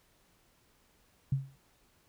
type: tone with exponential decay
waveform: sine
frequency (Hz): 135.6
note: C#3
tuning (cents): -38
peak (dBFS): -23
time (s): 1.32-1.56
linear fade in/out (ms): 5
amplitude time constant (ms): 51
effects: pink hiss -68 dBFS RMS until 2.08 s